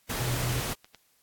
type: noise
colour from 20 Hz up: pink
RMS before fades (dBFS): -32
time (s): 0.09-0.74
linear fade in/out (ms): 10
type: tone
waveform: triangle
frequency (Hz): 123.47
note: B2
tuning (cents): 0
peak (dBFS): -27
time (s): 0.2-0.6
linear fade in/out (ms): 0
type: clicks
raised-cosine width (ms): 0.2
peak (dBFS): -29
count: 2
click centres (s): 0.845 / 0.947
effects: white hiss -67 dBFS RMS until 1.22 s + AAC 64 kbps